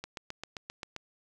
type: click train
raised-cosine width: 0.2 ms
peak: -21 dBFS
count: 8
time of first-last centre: 0.04-0.963 s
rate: 7.58 Hz
effects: none